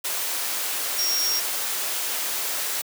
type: tone in noise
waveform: sine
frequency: 5588 Hz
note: F8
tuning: in tune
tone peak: -22 dBFS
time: 0.98-1.4 s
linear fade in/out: 10 ms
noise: white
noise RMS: -27 dBFS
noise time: 0.04-2.82 s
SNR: +2 dB
effects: high-pass 400 Hz 12 dB/octave